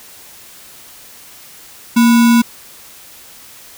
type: tone with sample-and-hold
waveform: sine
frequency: 233.1 Hz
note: A#3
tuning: in tune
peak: -6 dBFS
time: 1.96-2.42 s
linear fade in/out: 10 ms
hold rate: 1225 Hz
effects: white hiss -39 dBFS RMS until 3.77 s